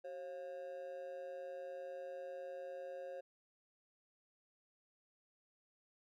triangle tone with amplitude modulation, 539 Hz, C#5, 49 cents flat, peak -39 dBFS, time 0.04-3.21 s, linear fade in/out 10 ms, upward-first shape sine, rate 159 Hz, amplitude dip 75%, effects none

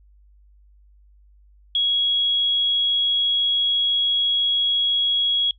sine tone, 3322 Hz, G#7, in tune, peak -17 dBFS, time 1.75-5.51 s, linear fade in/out 2 ms, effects noise-tail reverb RT60 0.1 s tail -21 dB re dry + added 50 Hz sine -50 dBFS peak until 5.58 s

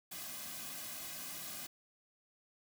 white noise with comb filter, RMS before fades -45 dBFS, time 0.11-1.67 s, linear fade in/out 10 ms, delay 2.2 ms, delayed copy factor -1, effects none

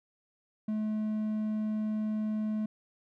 triangle tone, 214.9 Hz, A3, 41 cents flat, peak -27 dBFS, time 0.68-2.66 s, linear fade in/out 5 ms, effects none

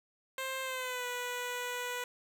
10% pulse tone with pitch glide, 527 to 491.7 Hz, C5 to B4, +12 to -8 cents, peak -27 dBFS, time 0.38-2.04 s, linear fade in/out 2 ms, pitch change -120 cents, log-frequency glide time 0.62-1.06 s, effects none

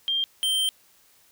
sine / square tone pair in turn, 3189 / 3134 Hz, G7 / G7, +29 / -1 cents, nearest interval unison, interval 30 cents, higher first, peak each -22 dBFS, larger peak neither, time 0.08-0.24 / 0.43-0.69 s, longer second, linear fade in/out 0 ms, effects white hiss -59 dBFS RMS until 1.31 s

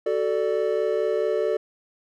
triangle chord, D major, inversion first, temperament equal with one note detuned, 375.4 / 440 / 587.3 Hz, F#4 / A4 / D5, +25 / 0 / 0 cents, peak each -25 / -22 / -24 dBFS, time 0.06-1.57 s, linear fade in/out 5 ms, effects none

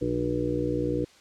harmonic tone, 60.2 Hz, B1, 44 cents flat, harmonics 1 / 2 / 3 / 5 / 6 / 7 / 8, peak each -37 / -33 / -37 / -29 / -32 / -38 / -30 dBFS, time 0.01-1.05 s, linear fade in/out 10 ms, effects white hiss -55 dBFS RMS until 1.2 s + low-pass 6000 Hz 12 dB/octave

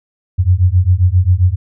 sine beating tone pair, 87.31 / 94.81 Hz, F2 / F#2, 0 / +43 cents, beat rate 7.5 Hz, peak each -11 dBFS, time 0.38-1.56 s, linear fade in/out 20 ms, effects none

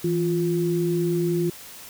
sine tone pair together, 165.18 / 349.2 Hz, E3 / F4, +4 / 0 cents, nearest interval octave + minor second, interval 1296 cents, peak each -24 / -22 dBFS, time 0.04-1.5 s, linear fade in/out 5 ms, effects white hiss -42 dBFS RMS until 1.89 s

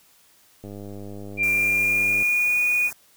click train, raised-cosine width 2 ms, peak -25 dBFS, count 161, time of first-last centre 0.64-2.224 s, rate 101 Hz
sine tone with pitch glide, 2380 to 2458 Hz, D7 to D#7, +22 to -22 cents, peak -18 dBFS, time 1.37-2.91 s, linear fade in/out 50 ms, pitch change +56 cents, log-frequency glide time 1.48-2.61 s
white band-stop noise, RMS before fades -37 dBFS, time 1.43-2.93 s, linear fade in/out 2 ms, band 1800 to 5500 Hz, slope 48 dB/octave
effects white hiss -57 dBFS RMS until 3.16 s

